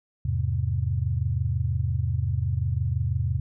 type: chord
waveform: sine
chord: E augmented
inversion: none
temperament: just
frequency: 82.41 / 103.01 / 128.76 Hz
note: E2 / G#2 / B#2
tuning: 0 / -14 / -27 cents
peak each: -27 dBFS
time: 0.25-3.4 s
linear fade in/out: 5 ms
effects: none